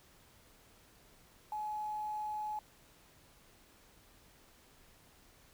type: tone with quantisation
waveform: sine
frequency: 849 Hz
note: G#5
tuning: 38 cents sharp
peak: -36 dBFS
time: 1.52-2.59 s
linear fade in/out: 2 ms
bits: 10
effects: pink hiss -63 dBFS RMS until 5.53 s